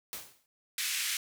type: noise with exponential decay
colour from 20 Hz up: white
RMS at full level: -37 dBFS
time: 0.13-0.46 s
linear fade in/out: 0 ms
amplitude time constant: 71 ms
type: band-pass noise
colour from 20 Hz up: pink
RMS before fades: -33 dBFS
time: 0.78-1.17 s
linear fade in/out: 2 ms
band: 1900 to 14000 Hz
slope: 24 dB/octave
effects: none